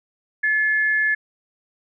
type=tone pair together; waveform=sine; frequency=1723 / 2134 Hz; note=A6 / C7; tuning=-37 / +34 cents; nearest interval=major third; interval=371 cents; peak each=-17 / -27 dBFS; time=0.43-1.15 s; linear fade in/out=10 ms; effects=none